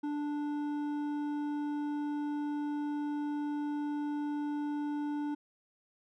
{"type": "tone with hard clipping", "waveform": "sine", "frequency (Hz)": 293.7, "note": "D4", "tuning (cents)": 0, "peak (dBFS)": -34, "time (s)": [0.03, 5.35], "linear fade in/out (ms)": 10, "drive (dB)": 8, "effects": []}